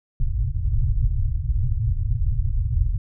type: low-pass noise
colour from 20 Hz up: pink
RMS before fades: -21 dBFS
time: 0.2-2.98 s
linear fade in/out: 5 ms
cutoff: 130 Hz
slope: 96 dB/octave
effects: none